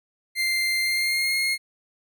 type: tone with pitch glide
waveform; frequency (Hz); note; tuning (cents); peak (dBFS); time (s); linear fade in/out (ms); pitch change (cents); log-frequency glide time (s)
30% pulse; 2093 to 2146; C7 to C7; 0 to +43; -19; 0.35-1.58; 50; +43; 0.82-1.36
effects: none